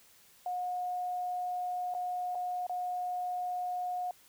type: tone with dropouts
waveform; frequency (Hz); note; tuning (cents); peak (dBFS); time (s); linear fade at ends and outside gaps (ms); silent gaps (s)
sine; 722; F#5; -43; -32; 0.46-4.11; 2; 1.94-1.948 / 2.349-2.353 / 2.667-2.695
effects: white hiss -61 dBFS RMS until 4.28 s